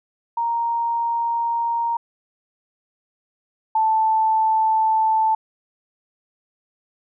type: tone pair in turn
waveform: sine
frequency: 932.3 / 880 Hz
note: A#5 / A5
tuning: 0 / 0 cents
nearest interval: minor second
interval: 100 cents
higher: first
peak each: -19 / -15 dBFS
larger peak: second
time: 0.37-1.97 / 3.75-5.35 s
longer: neither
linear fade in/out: 5 ms
effects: none